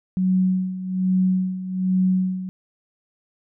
sine tone with tremolo, 185.8 Hz, F#3, 7 cents sharp, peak -15 dBFS, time 0.17-2.49 s, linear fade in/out 0 ms, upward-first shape sine, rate 1.2 Hz, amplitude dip 75%, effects none

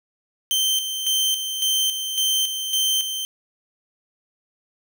sawtooth tone with tremolo, 3115 Hz, G7, 12 cents flat, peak -15 dBFS, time 0.51-3.25 s, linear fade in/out 0 ms, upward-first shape square, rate 1.8 Hz, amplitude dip 55%, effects none

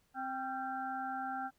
harmonic tone with a mistuned harmonic, 261.6 Hz, C4, in tune, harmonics 1 / 3 / 5 / 6, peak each -45 / -38 / -43 / -46 dBFS, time 0.14-1.51 s, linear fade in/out 50 ms, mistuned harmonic 5, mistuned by +74 cents, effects pink hiss -74 dBFS RMS until 1.58 s

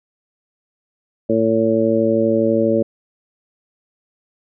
harmonic tone, 112.3 Hz, A2, 36 cents sharp, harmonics 1 / 2 / 3 / 4 / 5, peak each -28 / -19 / -19 / -20 / -18 dBFS, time 1.29-2.83 s, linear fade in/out 10 ms, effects none

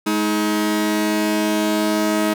sawtooth tone pair together, 211.8 / 317.6 Hz, G#3 / D#4, +34 / +36 cents, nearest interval perfect fifth, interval 702 cents, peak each -17 / -15 dBFS, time 0.06-2.34 s, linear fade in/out 10 ms, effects none

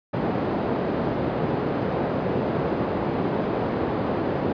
white band-pass noise, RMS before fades -25 dBFS, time 0.13-4.53 s, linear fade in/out 10 ms, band 110 to 510 Hz, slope 12 dB/octave, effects resampled to 11025 Hz

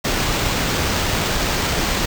pink noise with sample-and-hold, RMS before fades -20 dBFS, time 0.04-2.06 s, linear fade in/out 10 ms, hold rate 11025 Hz, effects none

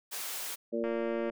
white high-pass noise, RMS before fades -38 dBFS, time 0.11-0.56 s, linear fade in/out 20 ms, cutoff 410 Hz, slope 12 dB/octave
harmonic tone, 115.6 Hz, A#2, 14 cents flat, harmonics 2 / 3 / 4 / 5, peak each -35 / -35 / -35 / -35 dBFS, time 0.72-1.31 s, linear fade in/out 20 ms
click train, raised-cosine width 0.5 ms, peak -28 dBFS, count 107, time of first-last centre 0.84-1.299 s, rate 231 Hz
effects none

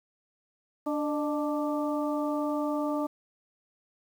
harmonic tone with a mistuned harmonic, 293.7 Hz, D4, in tune, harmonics 1 / 2 / 3 / 4, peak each -29 / -32 / -37 / -37 dBFS, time 0.86-3.07 s, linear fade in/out 10 ms, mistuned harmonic 2, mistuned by +50 cents, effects 9-bit

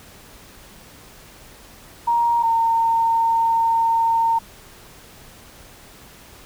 sine tone pair in turn, 939 / 913.9 Hz, A#5 / A#5, +12 / -35 cents, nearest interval unison, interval 47 cents, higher first, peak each -15 dBFS, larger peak neither, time 2.07-2.43 / 2.43-4.39 s, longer second, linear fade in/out 10 ms, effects pink hiss -45 dBFS RMS until 6.45 s

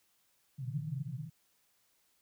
white band-pass noise, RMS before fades -39 dBFS, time 0.58-1.3 s, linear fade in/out 10 ms, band 120 to 160 Hz, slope 96 dB/octave, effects white hiss -73 dBFS RMS until 2.21 s

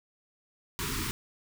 pink band-stop noise, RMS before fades -33 dBFS, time 0.79-1.11 s, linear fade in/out 0 ms, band 430 to 920 Hz, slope 96 dB/octave, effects none

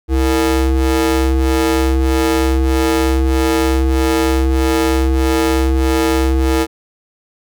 30% pulse ring-modulated tone, 130.8 Hz, C3, in tune, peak -6 dBFS, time 0.08-6.67 s, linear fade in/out 50 ms, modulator 197 Hz, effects none

